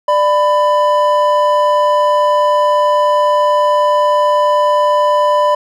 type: tone pair together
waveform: triangle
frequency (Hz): 593 / 998.1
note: D5 / B5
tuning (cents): +17 / +18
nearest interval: major sixth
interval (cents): 901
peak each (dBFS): -10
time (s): 0.08-5.55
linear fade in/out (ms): 5
effects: none